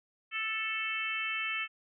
harmonic tone, 440 Hz, A4, in tune, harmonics 3 / 4 / 5 / 6 / 7, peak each -40 / -40 / -37 / -35 / -41 dBFS, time 0.31-1.68 s, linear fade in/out 50 ms, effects none

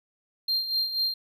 triangle tone with tremolo, 4186 Hz, C8, in tune, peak -21 dBFS, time 0.48-1.14 s, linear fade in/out 5 ms, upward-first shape sine, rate 4.1 Hz, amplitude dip 65%, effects none

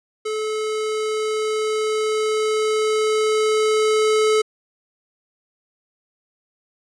square tone with level ramp, 432.1 Hz, A4, 31 cents flat, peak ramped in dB -23 to -15 dBFS, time 0.25-4.42 s, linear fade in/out 10 ms, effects resampled to 22050 Hz

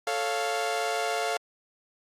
sawtooth chord, A augmented, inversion none, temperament equal, 440 / 554.4 / 698.5 Hz, A4 / C#5 / E#5, 0 / 0 / 0 cents, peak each -28 / -30 / -25 dBFS, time 0.07-1.37 s, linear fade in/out 2 ms, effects low-pass 10000 Hz 12 dB/octave + Opus 48 kbps

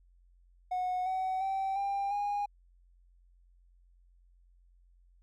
triangle tone with pitch steps, 732 / 752.6 / 773.7 / 795.5 / 817.9 Hz, F#5 / F#5 / G5 / G5 / G#5, -19 / +29 / -23 / +25 / -27 cents, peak -27 dBFS, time 0.71-2.46 s, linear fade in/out 10 ms, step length 350 ms, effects tanh soft clip ceiling -25 dBFS + added 44 Hz sine -60 dBFS peak until 5.22 s

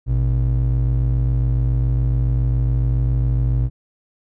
triangle ring-modulated tone, 89.9 Hz, F#2, 49 cents flat, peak -10 dBFS, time 0.06-3.7 s, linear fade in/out 50 ms, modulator 33.6 Hz, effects none

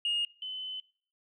sine tone pair in turn, 2849 / 3032 Hz, F7 / F#7, +34 / +42 cents, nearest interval minor second, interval 108 cents, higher second, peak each -26 / -35 dBFS, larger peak first, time 0.05-0.25 / 0.42-0.8 s, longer second, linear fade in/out 2 ms, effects noise-tail reverb RT60 0.5 s tail -22 dB re dry + tanh soft clip ceiling -24 dBFS

